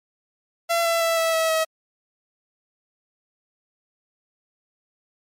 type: tone with pitch steps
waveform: sawtooth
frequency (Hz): 677 / 669.6 / 662.3 / 655.1 / 647.9 / 640.9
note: E5 / E5 / E5 / E5 / E5 / E5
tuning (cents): +46 / +27 / +8 / -11 / -30 / -49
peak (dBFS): -15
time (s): 0.69-1.65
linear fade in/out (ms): 20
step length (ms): 160
effects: MP3 64 kbps